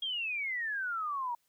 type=exponential sweep; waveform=sine; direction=down; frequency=3288 to 932.3 Hz; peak=-32 dBFS; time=0.02-1.35 s; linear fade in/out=5 ms; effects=white hiss -75 dBFS RMS until 1.48 s